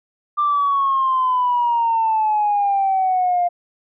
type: exponential sweep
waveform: sine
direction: down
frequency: 1190 to 698.5 Hz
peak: -14 dBFS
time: 0.37-3.49 s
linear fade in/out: 20 ms
effects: tanh soft clip ceiling -10 dBFS